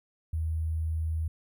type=tone with sample-and-hold; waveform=sine; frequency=80 Hz; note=D#2; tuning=49 cents sharp; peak=-27 dBFS; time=0.33-1.28 s; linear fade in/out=5 ms; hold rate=11025 Hz; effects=none